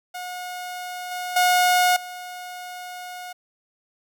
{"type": "tone with level steps", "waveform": "sawtooth", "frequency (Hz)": 723, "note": "F#5", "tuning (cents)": -40, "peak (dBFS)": [-27, -24, -12, -30], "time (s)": [0.14, 3.33], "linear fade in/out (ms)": 10, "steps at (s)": [1.11, 1.36, 1.96], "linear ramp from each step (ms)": 5, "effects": []}